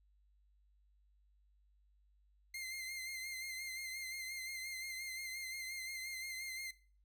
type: tone with vibrato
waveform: sawtooth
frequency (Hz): 2093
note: C7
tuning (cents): 0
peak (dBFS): -39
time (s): 2.54-6.71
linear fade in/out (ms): 5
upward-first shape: sine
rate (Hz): 5.7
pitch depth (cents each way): 36
effects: noise-tail reverb RT60 0.4 s tail -18 dB re dry + added 50 Hz sine -68 dBFS peak until 7.04 s